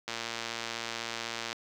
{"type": "click train", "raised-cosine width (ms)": 0.2, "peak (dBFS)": -17, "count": 169, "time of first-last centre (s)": [0.08, 1.528], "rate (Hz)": 116, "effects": ["high-pass 150 Hz 12 dB/octave", "9-bit"]}